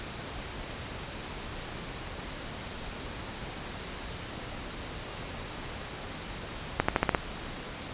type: accelerating click train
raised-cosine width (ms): 0.5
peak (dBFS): -7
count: 6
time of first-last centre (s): 6.8-7.148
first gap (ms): 85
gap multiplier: 0.9
effects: pink hiss -39 dBFS RMS until 7.93 s + resampled to 8000 Hz